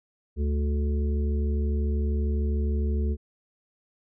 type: harmonic tone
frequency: 72.8 Hz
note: D2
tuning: 15 cents flat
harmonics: 1 / 3 / 5 / 6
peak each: -23 / -33 / -37 / -39 dBFS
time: 0.36-3.17 s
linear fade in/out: 50 ms
effects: none